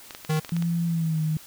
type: clicks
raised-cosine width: 0.2 ms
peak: -19 dBFS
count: 9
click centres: 0.108 / 0.149 / 0.249 / 0.307 / 0.371 / 0.448 / 0.493 / 0.566 / 0.624 s
type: tone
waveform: square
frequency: 155.56 Hz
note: D#3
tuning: in tune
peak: -22 dBFS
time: 0.29-0.4 s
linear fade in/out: 10 ms
type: tone with pitch glide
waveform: sine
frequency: 169.3 to 156.15 Hz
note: E3 to D#3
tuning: +46 to +7 cents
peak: -22 dBFS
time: 0.52-1.37 s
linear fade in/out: 2 ms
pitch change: -139 cents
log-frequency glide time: 0.86-1.22 s
effects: white hiss -47 dBFS RMS until 1.46 s